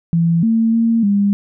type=tone with pitch steps; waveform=sine; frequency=167.5 / 225.8 / 228.9 / 201.6 Hz; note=E3 / A3 / A#3 / G3; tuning=+28 / +45 / -31 / +49 cents; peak=-11 dBFS; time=0.13-1.33 s; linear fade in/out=0 ms; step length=300 ms; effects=none